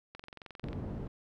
click train, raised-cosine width 0.3 ms, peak -30 dBFS, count 14, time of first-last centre 0.15-0.73 s, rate 22.4 Hz
white low-pass noise, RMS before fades -39 dBFS, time 0.63-1.08 s, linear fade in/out 10 ms, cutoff 260 Hz, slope 12 dB/octave
effects none

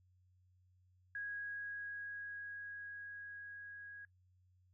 sine tone with level ramp, 1651 Hz, G#6, 11 cents flat, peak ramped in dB -40 to -49 dBFS, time 1.15-4.05 s, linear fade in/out 2 ms, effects noise-tail reverb RT60 0.1 s tail -20 dB re dry + added 91 Hz sine -68 dBFS peak until 4.73 s

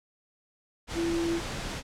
sine tone in noise, 336 Hz, E4, 33 cents sharp, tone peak -26 dBFS, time 0.94-1.41 s, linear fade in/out 50 ms, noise pink, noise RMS -35 dBFS, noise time 0.87-1.83 s, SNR +6 dB, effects low-pass 7000 Hz 12 dB/octave

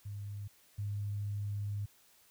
sine tone pair in turn, 101.9 / 102.3 Hz, G#2 / G#2, -32 / -26 cents, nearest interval unison, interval 6 cents, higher second, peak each -39 / -34 dBFS, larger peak second, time 0.05-0.48 / 0.78-1.86 s, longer second, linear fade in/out 10 ms, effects white hiss -65 dBFS RMS until 2.3 s

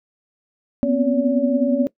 sine tone cluster, 241.8 / 253 / 269.4 / 570 Hz, B3 / B3 / C#4 / C#5, -36 / +42 / -49 / +48 cents, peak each -21 dBFS, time 0.83-1.87 s, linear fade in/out 0 ms, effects noise-tail reverb RT60 0.1 s tail -20 dB re dry

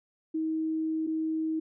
sine tone pair in turn, 317.7 / 317.7 Hz, D#4 / D#4, +36 / +36 cents, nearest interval unison, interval 0 cents, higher neither, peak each -27 dBFS, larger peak neither, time 0.34-1.07 / 1.07-1.6 s, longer first, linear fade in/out 10 ms, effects none

